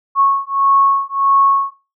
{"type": "beating tone pair", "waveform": "sine", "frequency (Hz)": [1100, 1101.6], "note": ["C#6", "C#6"], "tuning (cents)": [-14, -11], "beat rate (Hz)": 1.6, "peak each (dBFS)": -14, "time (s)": [0.15, 1.74], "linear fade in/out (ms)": 50, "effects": ["noise-tail reverb RT60 0.3 s tail -21 dB re dry"]}